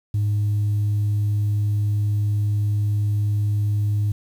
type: tone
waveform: sine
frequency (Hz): 103.83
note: G#2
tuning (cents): 0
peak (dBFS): -16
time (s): 0.14-4.12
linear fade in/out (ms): 5
effects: tanh soft clip ceiling -16 dBFS + 8-bit

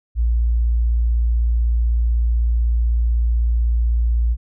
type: tone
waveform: sine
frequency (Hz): 58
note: A#1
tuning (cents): -8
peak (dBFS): -14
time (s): 0.15-4.37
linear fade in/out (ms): 50
effects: none

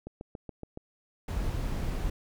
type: click train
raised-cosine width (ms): 2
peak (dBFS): -26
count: 6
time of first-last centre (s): 0.07-0.774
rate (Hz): 7.1
type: noise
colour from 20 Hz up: brown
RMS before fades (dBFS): -31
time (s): 1.28-2.1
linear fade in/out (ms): 5
effects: none

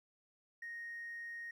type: tone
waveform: triangle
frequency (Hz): 1864.7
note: A#6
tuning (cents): 0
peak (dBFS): -40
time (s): 0.62-1.51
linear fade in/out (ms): 5
effects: tanh soft clip ceiling -40 dBFS

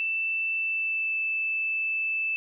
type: tone with pitch glide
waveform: sine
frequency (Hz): 2656 to 2635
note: E7 to E7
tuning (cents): +12 to -1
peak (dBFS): -25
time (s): 0-2.36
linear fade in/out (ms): 0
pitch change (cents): -13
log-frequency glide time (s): 0.57-1.16
effects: none

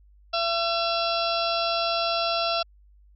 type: harmonic tone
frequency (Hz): 675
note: E5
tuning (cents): +41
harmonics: 1 / 2 / 4 / 5 / 6 / 7 / 8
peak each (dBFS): -26 / -29 / -32 / -33 / -34 / -34 / -35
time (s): 0.33-2.63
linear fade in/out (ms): 10
effects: added 50 Hz sine -52 dBFS peak until 3.15 s

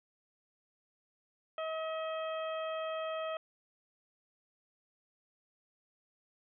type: harmonic tone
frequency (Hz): 638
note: D#5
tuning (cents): +43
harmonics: 1 / 2 / 3 / 4 / 5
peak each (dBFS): -36 / -41 / -50 / -49 / -49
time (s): 1.58-3.37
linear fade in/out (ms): 2
effects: none

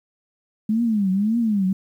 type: tone with vibrato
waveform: sine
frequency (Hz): 210.2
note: G#3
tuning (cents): +21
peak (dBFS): -17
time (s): 0.69-1.73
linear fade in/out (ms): 5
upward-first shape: triangle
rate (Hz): 1.8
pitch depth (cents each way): 230
effects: 9-bit

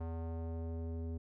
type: tone with low-pass filter sweep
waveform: square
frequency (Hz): 82.41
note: E2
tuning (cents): 0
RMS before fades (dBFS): -40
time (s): 0-1.18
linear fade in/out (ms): 10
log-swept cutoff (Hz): 890 to 380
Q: 1.3
effects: none

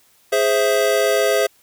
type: chord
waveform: square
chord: Ab augmented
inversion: none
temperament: equal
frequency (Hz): 415.3 / 523.3 / 659.3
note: Ab4 / C5 / E5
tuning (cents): 0 / 0 / 0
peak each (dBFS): -20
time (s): 0.32-1.47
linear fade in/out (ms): 10
effects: white hiss -56 dBFS RMS until 1.62 s

